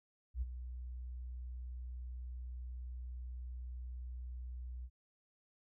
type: tone with ADSR envelope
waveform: sine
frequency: 61.74 Hz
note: B1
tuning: in tune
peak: -32 dBFS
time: 0.34-4.9 s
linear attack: 77 ms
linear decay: 26 ms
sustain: -10 dB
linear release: 56 ms
effects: none